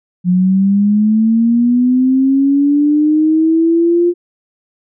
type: linear sweep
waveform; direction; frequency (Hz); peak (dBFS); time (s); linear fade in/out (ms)
sine; up; 177.2 to 351.5; -8; 0.24-4.14; 50
effects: none